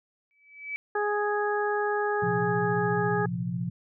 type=tone with exponential growth; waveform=sine; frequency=2297 Hz; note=D7; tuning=39 cents flat; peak=-28 dBFS; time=0.31-0.76 s; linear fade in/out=0 ms; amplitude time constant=96 ms
type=harmonic tone; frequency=415.3 Hz; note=G#4; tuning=in tune; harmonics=1 / 2 / 3 / 4; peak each=-27 / -30 / -34 / -32 dBFS; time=0.95-3.26 s; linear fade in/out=5 ms
type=chord; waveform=sine; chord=Bb suspended second; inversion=none; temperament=equal; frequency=116.54 / 130.81 / 174.61 Hz; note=Bb2 / C3 / F3; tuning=0 / 0 / 0 cents; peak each=-34 / -34 / -30 dBFS; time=2.22-3.7 s; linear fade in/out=10 ms
effects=none